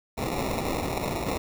white noise with sample-and-hold, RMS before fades -29 dBFS, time 0.17-1.38 s, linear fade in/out 10 ms, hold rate 1575 Hz, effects none

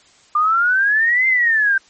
sine exponential two-way sweep, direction up then down, 1191 to 2098 to 1553 Hz, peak -12 dBFS, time 0.35-1.78 s, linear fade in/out 5 ms, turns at 1.27 s, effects white hiss -51 dBFS RMS until 1.89 s + MP3 32 kbps

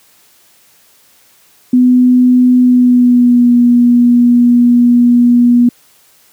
sine tone with pitch glide, 250 to 241.6 Hz, B3 to B3, +21 to -38 cents, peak -4 dBFS, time 1.73-5.69 s, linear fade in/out 5 ms, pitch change -59 cents, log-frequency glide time 2.58-3.53 s, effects white hiss -48 dBFS RMS until 6.32 s + high-pass 80 Hz 12 dB/octave

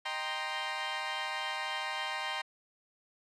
15% pulse chord, C minor seventh, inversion first, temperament equal with one note detuned, 619 / 784 / 932.3 / 1046.5 Hz, Eb5 / G5 / Bb5 / C6, -9 / 0 / 0 / 0 cents, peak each -37 / -32 / -32 / -32 dBFS, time 0.05-2.42 s, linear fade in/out 10 ms, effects low-pass 5000 Hz 12 dB/octave

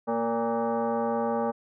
sine tone with frequency modulation, 116.54 Hz, A#2, in tune, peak -24 dBFS, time 0.07-1.52 s, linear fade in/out 20 ms, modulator 348 Hz, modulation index 2.5, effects none

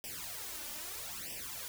white noise with flanger, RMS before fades -43 dBFS, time 0.04-1.68 s, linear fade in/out 0 ms, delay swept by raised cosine 0.36 to 3.46 ms, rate 0.78 Hz, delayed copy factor +1, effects none

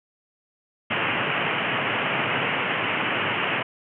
white band-pass noise, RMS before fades -25 dBFS, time 0.9-3.63 s, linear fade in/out 10 ms, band 100 to 3000 Hz, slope 96 dB/octave, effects none

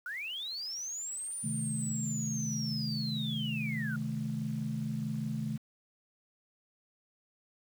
sine linear two-way sweep, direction up then down, 1396.9 to 9397 to 1396.9 Hz, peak -36 dBFS, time 0.06-3.96 s, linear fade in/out 2 ms, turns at 1.39 s
sine chord, A diminished, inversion first, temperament equal with one note detuned, 130.81 / 155.56 / 217.1 Hz, C3 / Eb3 / A3, 0 / 0 / -23 cents, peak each -37 / -37 / -35 dBFS, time 1.43-5.58 s, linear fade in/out 20 ms
effects tanh soft clip ceiling -22 dBFS + 9-bit

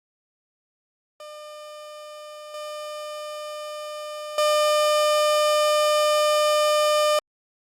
30% pulse tone with level steps, 602 Hz, D5, 43 cents sharp, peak -35 / -29 / -15 dBFS, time 1.2-7.19 s, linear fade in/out 2 ms, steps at 2.54 / 4.38 s, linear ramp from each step 2 ms, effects low-pass 11000 Hz 12 dB/octave + Opus 48 kbps

